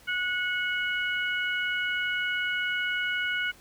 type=harmonic tone; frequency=732 Hz; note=F#5; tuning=19 cents flat; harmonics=2 / 3 / 4; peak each=-28 / -32 / -34 dBFS; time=0.07-3.52 s; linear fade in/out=20 ms; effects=pink hiss -55 dBFS RMS until 3.6 s